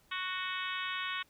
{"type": "harmonic tone with a mistuned harmonic", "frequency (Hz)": 370, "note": "F#4", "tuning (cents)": 0, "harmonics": [3, 4, 5, 6, 7, 8, 9, 10], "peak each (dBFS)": [-40, -41, -42, -43, -43, -44, -45, -45], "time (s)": [0.11, 1.23], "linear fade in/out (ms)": 10, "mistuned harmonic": 8, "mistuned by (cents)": 22, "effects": ["pink hiss -67 dBFS RMS until 1.29 s"]}